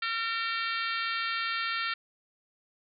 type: harmonic tone with a mistuned harmonic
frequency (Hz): 455.7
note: A#4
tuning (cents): -39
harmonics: 3 / 4 / 5 / 6 / 7 / 8 / 9 / 10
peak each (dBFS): -33 / -35 / -37 / -39 / -40 / -41 / -42 / -43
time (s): 0.02-1.94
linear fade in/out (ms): 5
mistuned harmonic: 5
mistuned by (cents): +18
effects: none